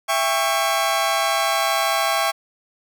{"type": "chord", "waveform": "sawtooth", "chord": "C# diminished", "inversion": "first", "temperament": "just", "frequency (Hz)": [665.2, 798.3, 1108.7], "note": ["E5", "G5", "C#6"], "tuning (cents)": [16, 31, 0], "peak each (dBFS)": [-19, -19, -19], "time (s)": [0.08, 2.32], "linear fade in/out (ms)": 20, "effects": []}